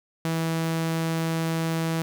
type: tone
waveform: sawtooth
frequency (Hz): 163.3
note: E3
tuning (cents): -16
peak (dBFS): -20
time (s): 0.25-2.02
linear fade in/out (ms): 0
effects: none